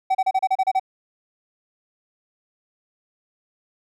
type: tone bursts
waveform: triangle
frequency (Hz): 761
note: F#5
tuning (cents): +48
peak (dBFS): -14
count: 9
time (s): 0.1-0.797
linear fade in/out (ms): 10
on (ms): 49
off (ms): 32
effects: none